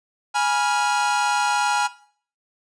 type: chord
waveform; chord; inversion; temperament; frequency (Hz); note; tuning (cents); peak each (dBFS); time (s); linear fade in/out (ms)
45% pulse; F diminished; first; equal with one note detuned; 830.6 / 973.6 / 1396.9; Ab5 / Cb6 / F6; 0 / -25 / 0; -21 / -26 / -25; 0.34-1.88; 20
effects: noise-tail reverb RT60 0.5 s tail -17 dB re dry + resampled to 22050 Hz